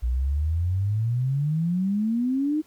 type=exponential sweep; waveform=sine; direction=up; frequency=58.27 to 314.9 Hz; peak=-21 dBFS; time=0.02-2.62 s; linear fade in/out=20 ms; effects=pink hiss -59 dBFS RMS until 2.66 s